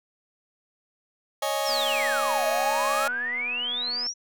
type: chord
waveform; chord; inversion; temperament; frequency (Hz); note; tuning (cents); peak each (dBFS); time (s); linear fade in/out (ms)
sawtooth; C# suspended second; none; just; 554.4 / 623.7 / 831.5; C#5 / D#5 / G#5; 0 / +4 / +2; -25; 1.42-3.08; 5
type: exponential two-way sweep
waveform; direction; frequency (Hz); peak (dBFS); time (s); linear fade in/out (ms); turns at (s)
sine; down then up; 5920 to 626 to 5920; -26; 1.64-4.14; 50; 2.47
type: click train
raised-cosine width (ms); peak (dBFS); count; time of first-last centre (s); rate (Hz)
0.5; -28; 581; 1.69-4.067; 244
effects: none